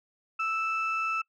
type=tone pair together; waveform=sine; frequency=1318.5 / 2637 Hz; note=E6 / E7; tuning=0 / 0 cents; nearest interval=octave; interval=1200 cents; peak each=-27 / -30 dBFS; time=0.39-1.22 s; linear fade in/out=10 ms; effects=noise-tail reverb RT60 0.1 s tail -24 dB re dry + tanh soft clip ceiling -22 dBFS